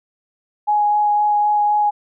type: tone with vibrato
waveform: sine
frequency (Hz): 834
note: G#5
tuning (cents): +7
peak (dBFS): -13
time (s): 0.67-1.91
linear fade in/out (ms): 20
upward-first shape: sine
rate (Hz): 3.9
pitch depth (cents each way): 9
effects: none